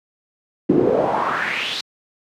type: noise with band-pass filter sweep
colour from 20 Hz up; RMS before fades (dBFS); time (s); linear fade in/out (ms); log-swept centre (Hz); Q
brown; -19; 0.69-1.81; 5; 280 to 4300; 4.1
effects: high-pass 150 Hz 12 dB/octave